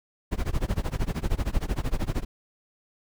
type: noise with tremolo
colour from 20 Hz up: brown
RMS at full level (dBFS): -23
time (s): 0.31-2.25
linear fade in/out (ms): 20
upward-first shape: sine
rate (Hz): 13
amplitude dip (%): 95
effects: none